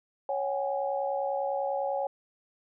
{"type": "tone cluster", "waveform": "sine", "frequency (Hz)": [554, 757, 827], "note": ["C#5", "F#5", "G#5"], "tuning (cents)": [-1, 39, -8], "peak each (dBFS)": [-30, -34, -33], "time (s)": [0.29, 2.07], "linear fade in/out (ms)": 2, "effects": []}